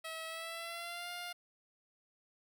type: tone with pitch glide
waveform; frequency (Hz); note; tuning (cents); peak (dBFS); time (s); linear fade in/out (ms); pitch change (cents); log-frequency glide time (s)
10% pulse; 646 to 704.5; E5 to F5; -35 to +15; -33; 0.04-1.33; 10; +150; 0.26-1.1
effects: none